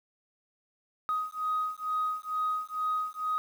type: beating tone pair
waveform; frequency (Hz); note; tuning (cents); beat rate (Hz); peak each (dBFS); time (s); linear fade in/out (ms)
sine; 1252 / 1254.2; D#6 / D#6; +10 / +13; 2.2; -31; 1.09-3.38; 0
effects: tanh soft clip ceiling -22 dBFS + 9-bit